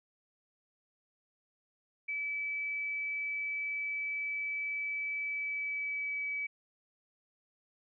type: tone with pitch glide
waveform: sine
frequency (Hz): 2301 to 2286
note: D7 to D7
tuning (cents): -36 to -47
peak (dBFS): -33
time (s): 2.08-6.47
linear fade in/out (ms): 10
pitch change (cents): -11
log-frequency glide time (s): 5.24-6.25
effects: none

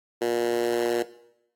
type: tone with high-pass filter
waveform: 10% pulse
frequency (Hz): 118.6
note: A#2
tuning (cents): +30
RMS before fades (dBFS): -25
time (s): 0.21-1.03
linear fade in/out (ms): 10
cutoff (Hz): 380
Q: 3.1
effects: noise-tail reverb RT60 0.8 s tail -17 dB re dry + AAC 48 kbps

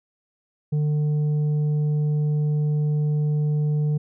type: tone with tanh clipping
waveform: triangle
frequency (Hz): 150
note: D3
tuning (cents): +37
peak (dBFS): -20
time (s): 0.72-3.98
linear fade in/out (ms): 10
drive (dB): 9
effects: none

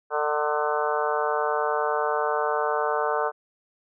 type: harmonic tone with a mistuned harmonic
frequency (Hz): 150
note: D3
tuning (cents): +37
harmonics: 3 / 4 / 5 / 6 / 7 / 8 / 9 / 10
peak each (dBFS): -28 / -29 / -30 / -31 / -31 / -32 / -33 / -33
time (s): 0.1-3.32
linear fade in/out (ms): 50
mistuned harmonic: 9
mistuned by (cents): -53
effects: none

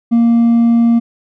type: tone with hard clipping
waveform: sine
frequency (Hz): 233.1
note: A#3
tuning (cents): 0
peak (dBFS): -8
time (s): 0.11-1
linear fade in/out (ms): 20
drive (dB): 2
effects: none

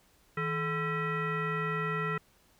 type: tone with frequency modulation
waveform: sine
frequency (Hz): 750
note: F#5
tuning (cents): +23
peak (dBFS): -29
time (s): 0.37-2.18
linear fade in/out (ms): 5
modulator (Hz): 590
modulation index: 2.3
effects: pink hiss -65 dBFS RMS until 2.59 s

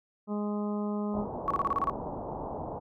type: harmonic tone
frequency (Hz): 207.7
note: G#3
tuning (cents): 0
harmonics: 1 / 2 / 3 / 4 / 5 / 6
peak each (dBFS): -30 / -37 / -41 / -44 / -44 / -47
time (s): 0.27-1.27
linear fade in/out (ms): 50
type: low-pass noise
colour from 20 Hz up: white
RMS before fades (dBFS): -37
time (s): 1.13-2.8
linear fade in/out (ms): 20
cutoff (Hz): 940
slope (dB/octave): 48
type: tone bursts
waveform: sine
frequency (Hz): 1119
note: C#6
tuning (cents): +16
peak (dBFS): -24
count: 8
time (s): 1.48-1.897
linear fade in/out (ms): 0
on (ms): 25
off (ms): 31
effects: none

